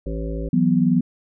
harmonic tone, 55 Hz, A1, in tune, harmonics 1 / 3 / 5 / 7 / 9 / 10, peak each -26 / -31 / -33 / -34 / -36 / -36 dBFS, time 0.06-0.49 s, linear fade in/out 5 ms
sine chord, E suspended second, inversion none, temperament equal, 164.81 / 185 / 246.9 Hz, E3 / F#3 / B3, 0 / 0 / 0 cents, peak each -20 / -19 / -18 dBFS, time 0.53-1.01 s, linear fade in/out 5 ms
effects none

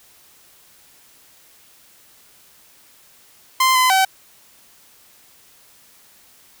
sawtooth tone with pitch steps, 1041 / 1020 / 764 Hz, C6 / C6 / G5, -9 / -44 / -45 cents, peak -9 dBFS, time 3.6-4.05 s, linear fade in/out 5 ms, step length 150 ms, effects white hiss -51 dBFS RMS until 6.6 s

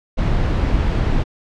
brown noise, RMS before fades -17 dBFS, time 0.17-1.24 s, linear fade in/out 20 ms, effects low-pass 4000 Hz 12 dB/octave

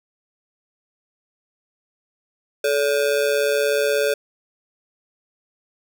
square ring-modulated tone, 501 Hz, B4, 25 cents sharp, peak -15 dBFS, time 2.64-4.14 s, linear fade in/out 5 ms, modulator 68.3 Hz, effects none

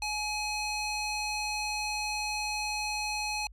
square tone with band-pass filter, 844 Hz, G#5, 28 cents sharp, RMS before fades -33 dBFS, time 0.02-3.47 s, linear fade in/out 2 ms, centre 4000 Hz, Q 0.86, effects added 50 Hz sine -48 dBFS peak until 3.52 s + resampled to 32000 Hz

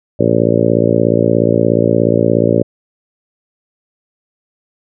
harmonic tone, 56.9 Hz, A#1, 41 cents flat, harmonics 2 / 3 / 4 / 5 / 6 / 7 / 8 / 9 / 10, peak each -18 / -18 / -18 / -18 / -18 / -18 / -18 / -18 / -18 dBFS, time 0.19-2.63 s, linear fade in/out 10 ms, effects none

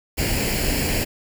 pink noise with comb filter, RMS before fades -22 dBFS, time 0.17-1.05 s, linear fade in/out 20 ms, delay 0.41 ms, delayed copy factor +0.7, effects none

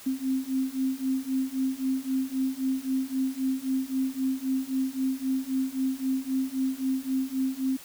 sine beating tone pair, 261.6 / 265.4 Hz, C4 / C4, 0 / +25 cents, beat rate 3.8 Hz, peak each -29 / -28 dBFS, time 0.06-7.77 s, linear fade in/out 10 ms, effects white hiss -47 dBFS RMS until 7.84 s

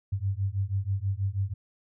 sine beating tone pair, 95 / 101.2 Hz, F#2 / G#2, +46 / -44 cents, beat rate 6.2 Hz, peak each -29 dBFS, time 0.12-1.54 s, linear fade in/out 10 ms, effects none

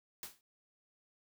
white noise with exponential decay, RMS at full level -41 dBFS, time 0.23-0.41 s, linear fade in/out 1 ms, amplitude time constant 39 ms, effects none

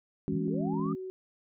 sine tone with pitch glide, 372.3 to 374.5 Hz, F#4 to F#4, +11 to +21 cents, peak -36 dBFS, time 0.28-1.1 s, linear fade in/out 0 ms, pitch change +10 cents, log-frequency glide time 0.8-0.89 s
sine chord, C# minor, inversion first, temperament equal, 164.81 / 207.7 / 277.2 Hz, E3 / G#3 / C#4, 0 / 0 / 0 cents, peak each -33 dBFS, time 0.28-0.95 s, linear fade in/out 0 ms
sine linear sweep, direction up, 65.41 to 1244.5 Hz, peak -38 dBFS, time 0.32-0.93 s, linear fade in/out 5 ms
click train, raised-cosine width 2 ms, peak -38 dBFS, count 7, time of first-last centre 0.48-0.862 s, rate 15.7 Hz
effects none

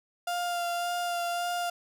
35% pulse tone with vibrato, 698.5 Hz, F5, in tune, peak -27 dBFS, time 0.27-1.7 s, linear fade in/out 5 ms, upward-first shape sine, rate 1.8 Hz, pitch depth 14 cents each way, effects none

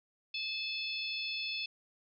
harmonic tone, 866 Hz, A5, 28 cents flat, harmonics 3 / 4 / 5 / 6, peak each -38 / -40 / -42 / -44 dBFS, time 0.34-1.66 s, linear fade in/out 5 ms, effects none

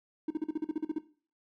triangle tone bursts, 311.1 Hz, D#4, in tune, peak -25 dBFS, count 11, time 0.28-0.985 s, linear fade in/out 5 ms, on 25 ms, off 43 ms, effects noise-tail reverb RT60 0.4 s tail -17 dB re dry + tanh soft clip ceiling -23 dBFS

